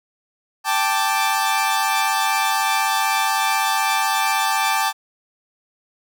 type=chord; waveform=sawtooth; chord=G suspended second; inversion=none; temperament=equal; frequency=784 / 880 / 1174.7 Hz; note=G5 / A5 / D6; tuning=0 / 0 / 0 cents; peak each=-19 / -17 / -19 dBFS; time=0.64-4.93 s; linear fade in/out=50 ms; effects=none